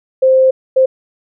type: tone bursts at uneven times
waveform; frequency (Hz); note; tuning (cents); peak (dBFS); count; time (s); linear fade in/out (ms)
sine; 523.3; C5; 0; -6; 2; 0.22-0.51 / 0.76-0.86; 10
effects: none